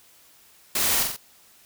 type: noise with echo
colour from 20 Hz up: white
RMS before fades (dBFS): -24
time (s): 0.75-1.03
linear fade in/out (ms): 5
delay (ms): 45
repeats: 3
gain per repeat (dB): -4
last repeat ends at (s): 1.165
effects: white hiss -55 dBFS RMS until 1.65 s